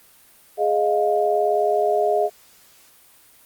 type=tone cluster; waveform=sine; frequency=416 / 625 / 704 Hz; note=G#4 / D#5 / F5; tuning=+3 / +8 / +14 cents; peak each=-21 dBFS; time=0.57-2.3 s; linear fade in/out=50 ms; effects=white hiss -52 dBFS RMS until 3.45 s + Opus 32 kbps